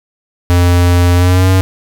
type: tone with pitch glide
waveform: square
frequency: 88.1 to 93.88 Hz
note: F2 to F#2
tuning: +16 to +26 cents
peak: -7 dBFS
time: 0.5-1.61 s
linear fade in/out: 0 ms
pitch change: +110 cents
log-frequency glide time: 1.15-1.5 s
effects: none